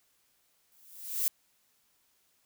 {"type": "noise with exponential growth", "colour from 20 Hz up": "violet", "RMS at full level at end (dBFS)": -26, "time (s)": [0.72, 1.28], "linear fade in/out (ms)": 0, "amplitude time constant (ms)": 120, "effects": ["white hiss -71 dBFS RMS until 2.45 s"]}